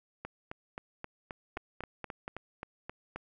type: two click trains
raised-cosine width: 0.5 ms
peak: -24 / -23 dBFS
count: 12 / 4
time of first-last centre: 0.25-3.16 / 1.57-2.279 s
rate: 3.78 / 4.23 Hz
effects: none